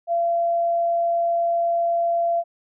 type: tone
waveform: sine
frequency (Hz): 682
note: F5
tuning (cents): -41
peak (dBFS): -18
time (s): 0.07-2.44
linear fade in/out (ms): 50
effects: none